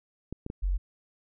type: clicks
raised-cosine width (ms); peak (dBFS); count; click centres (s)
3; -22; 3; 0.326 / 0.464 / 0.501
type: tone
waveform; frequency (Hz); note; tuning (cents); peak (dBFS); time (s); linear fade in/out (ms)
sine; 46.05; F#1; -7; -24; 0.62-0.78; 20
effects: none